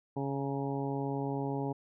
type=harmonic tone with a mistuned harmonic; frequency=138.59 Hz; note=C#3; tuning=in tune; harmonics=1 / 2 / 3 / 4 / 5 / 6 / 7; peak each=-36 / -36 / -38 / -44 / -45 / -41 / -46 dBFS; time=0.16-1.73 s; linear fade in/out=10 ms; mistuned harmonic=7; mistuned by=-46 cents; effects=none